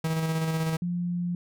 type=tone with tremolo; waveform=45% pulse; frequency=160.7 Hz; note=E3; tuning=44 cents flat; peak=-24 dBFS; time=0.04-0.77 s; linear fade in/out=5 ms; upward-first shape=square; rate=16 Hz; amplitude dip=30%
type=tone; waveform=sine; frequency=175.4 Hz; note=F3; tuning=8 cents sharp; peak=-26 dBFS; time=0.82-1.35 s; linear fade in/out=2 ms
effects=none